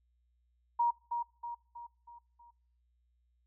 sine tone with echo, 947 Hz, A#5, 27 cents sharp, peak -25 dBFS, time 0.79-0.91 s, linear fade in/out 10 ms, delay 320 ms, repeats 5, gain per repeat -6 dB, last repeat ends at 2.51 s, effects noise-tail reverb RT60 0.6 s tail -26 dB re dry + added 60 Hz sine -70 dBFS peak until 3.46 s

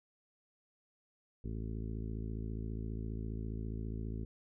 harmonic tone, 54.8 Hz, A1, 6 cents flat, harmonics 1 / 2 / 3 / 4 / 5 / 6 / 7 / 8, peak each -40 / -42 / -49 / -46 / -50 / -54 / -52 / -57 dBFS, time 1.44-4.25 s, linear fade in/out 5 ms, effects none

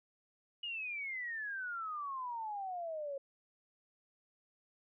sine exponential sweep, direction down, 2905 to 542 Hz, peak -38 dBFS, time 0.63-3.18 s, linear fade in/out 5 ms, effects none

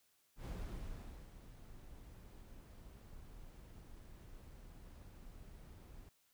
brown noise with ADSR envelope, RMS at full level -43 dBFS, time 0.36-6.09 s, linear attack 94 ms, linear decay 840 ms, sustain -12 dB, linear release 3 ms, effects white hiss -75 dBFS RMS until 6.33 s

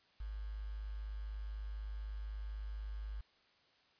sine tone with quantisation, 52 Hz, G#1, 3 cents sharp, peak -40 dBFS, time 0.2-3.21 s, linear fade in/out 5 ms, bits 10, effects white hiss -70 dBFS RMS until 3.99 s + resampled to 11025 Hz

